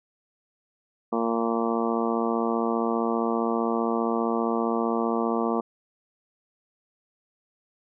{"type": "harmonic tone", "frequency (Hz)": 115.2, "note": "A#2", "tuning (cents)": -20, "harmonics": [2, 3, 4, 5, 6, 7, 8, 9, 10], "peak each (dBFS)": [-27, -30, -29, -36, -32, -36, -35, -36, -33], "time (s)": [1.12, 5.61], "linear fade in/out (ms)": 10, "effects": []}